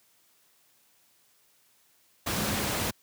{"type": "tone in noise", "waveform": "sine", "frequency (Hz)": 206.6, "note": "G#3", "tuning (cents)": -9, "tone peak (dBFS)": -36, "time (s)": [2.37, 2.71], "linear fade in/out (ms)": 10, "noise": "pink", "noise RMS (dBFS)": -29, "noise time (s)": [2.26, 2.91], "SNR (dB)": -10, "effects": ["white hiss -65 dBFS RMS until 3.02 s", "high-pass 80 Hz 12 dB/octave"]}